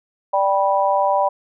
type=chord; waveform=sine; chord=G major; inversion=second; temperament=just; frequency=588 / 784 / 980 Hz; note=D5 / G5 / B5; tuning=+2 / 0 / -14 cents; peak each=-19 dBFS; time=0.33-1.29 s; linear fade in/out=10 ms; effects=none